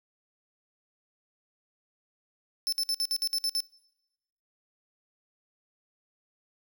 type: tone bursts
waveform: 40% pulse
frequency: 5280 Hz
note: E8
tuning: 2 cents sharp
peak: -25 dBFS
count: 9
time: 2.67-3.604 s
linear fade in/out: 0 ms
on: 54 ms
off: 56 ms
effects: noise-tail reverb RT60 1.0 s tail -25 dB re dry